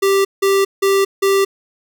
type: tone bursts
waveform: square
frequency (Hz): 392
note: G4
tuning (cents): 0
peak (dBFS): -12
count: 4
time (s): 0.02-1.45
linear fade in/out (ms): 10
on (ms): 230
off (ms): 170
effects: none